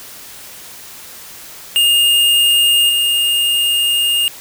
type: tone with level steps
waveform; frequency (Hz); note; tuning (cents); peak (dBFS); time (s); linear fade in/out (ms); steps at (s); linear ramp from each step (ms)
square; 2830; F7; +22; -10 / -13; 1.76-4.28; 0; 2.89; 5
effects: white hiss -35 dBFS RMS until 4.4 s